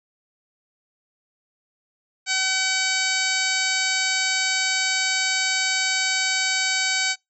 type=harmonic tone; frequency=760 Hz; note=F#5; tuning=46 cents sharp; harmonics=1 / 2 / 3 / 4 / 5 / 6 / 7 / 8 / 9 / 10; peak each=-34 / -27 / -26 / -32 / -31 / -27 / -35 / -32 / -33 / -30 dBFS; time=2.26-7.16 s; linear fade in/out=50 ms; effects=noise-tail reverb RT60 0.2 s tail -26 dB re dry